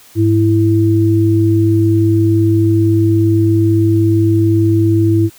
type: tone pair together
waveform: sine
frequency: 104.25 / 330.4 Hz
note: G#2 / E4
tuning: +7 / +4 cents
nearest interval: octave + minor sixth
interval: 1997 cents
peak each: -11 dBFS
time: 0.15-5.3 s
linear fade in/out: 50 ms
effects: white hiss -43 dBFS RMS until 5.38 s